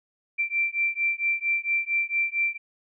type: beating tone pair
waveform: sine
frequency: 2349 / 2353.4 Hz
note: D7 / D7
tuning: 0 / +3 cents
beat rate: 4.4 Hz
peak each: -26 dBFS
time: 0.38-2.58 s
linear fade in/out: 20 ms
effects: none